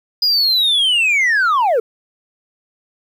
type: linear sweep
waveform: sine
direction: down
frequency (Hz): 4978 to 420.1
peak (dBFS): -9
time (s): 0.22-1.8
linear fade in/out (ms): 5
effects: tanh soft clip ceiling -11 dBFS + 8-bit